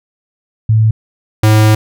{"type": "tone pair in turn", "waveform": ["sine", "square"], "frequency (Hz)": [110, 108.05], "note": ["A2", "A2"], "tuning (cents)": [0, -31], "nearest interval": "unison", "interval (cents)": 31, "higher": "first", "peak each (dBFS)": -6, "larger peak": "neither", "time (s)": [[0.69, 0.91], [1.43, 1.75]], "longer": "second", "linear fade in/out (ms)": 5, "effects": []}